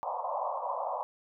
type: band-pass noise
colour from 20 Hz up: white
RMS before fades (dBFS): -34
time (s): 0.03-1.03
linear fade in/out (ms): 0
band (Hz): 530 to 1100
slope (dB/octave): 96
effects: none